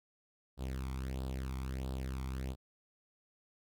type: tone with flanger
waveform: sawtooth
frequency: 65.41 Hz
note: C2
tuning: in tune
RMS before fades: -39 dBFS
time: 0.57-2.56 s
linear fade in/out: 50 ms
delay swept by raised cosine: 0.23 to 0.9 ms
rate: 1.5 Hz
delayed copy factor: +0.7
effects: none